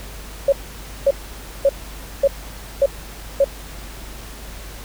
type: tone bursts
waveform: sine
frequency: 554.4 Hz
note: C#5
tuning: in tune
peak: -10 dBFS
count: 6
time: 0.48-3.444 s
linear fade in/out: 5 ms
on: 44 ms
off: 540 ms
effects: added 50 Hz sine -35 dBFS peak until 4.84 s + pink hiss -38 dBFS RMS until 4.84 s